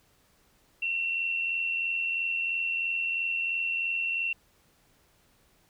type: tone pair together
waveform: sine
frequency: 2711 / 2794 Hz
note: E7 / F7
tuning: +48 / 0 cents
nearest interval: minor second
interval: 52 cents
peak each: -27 / -38 dBFS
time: 0.82-4.33 s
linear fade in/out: 5 ms
effects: pink hiss -65 dBFS RMS until 5.69 s